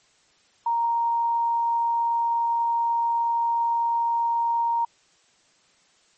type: tone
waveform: sine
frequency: 932.3 Hz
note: A#5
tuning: in tune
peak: -20 dBFS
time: 0.66-4.85 s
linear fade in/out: 5 ms
effects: white hiss -61 dBFS RMS until 6.17 s + MP3 32 kbps